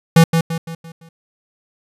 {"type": "tone with echo", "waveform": "square", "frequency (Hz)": 164.81, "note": "E3", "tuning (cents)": 0, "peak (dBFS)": -6, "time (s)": [0.16, 0.24], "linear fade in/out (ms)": 5, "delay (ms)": 170, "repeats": 5, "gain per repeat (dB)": -7, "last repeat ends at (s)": 1.09, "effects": ["resampled to 32000 Hz"]}